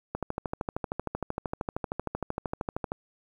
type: click train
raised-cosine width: 1 ms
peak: -16 dBFS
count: 37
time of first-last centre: 0.15-2.919 s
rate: 13 Hz
effects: 9-bit